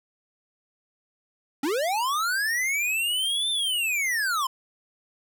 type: linear two-way sweep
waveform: square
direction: up then down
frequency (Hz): 257.6 to 3600 to 1009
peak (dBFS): -24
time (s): 1.63-4.47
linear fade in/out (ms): 5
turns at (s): 3.5
effects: none